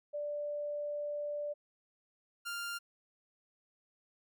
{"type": "tone pair in turn", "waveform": ["sine", "sawtooth"], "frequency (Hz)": [587.3, 1396.8], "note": ["D5", "F6"], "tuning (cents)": [0, 0], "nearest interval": "octave + minor third", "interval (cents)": 1500, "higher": "second", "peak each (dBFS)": [-35, -34], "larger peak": "second", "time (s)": [[0.13, 1.54], [2.45, 2.79]], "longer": "first", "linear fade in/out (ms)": 20, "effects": []}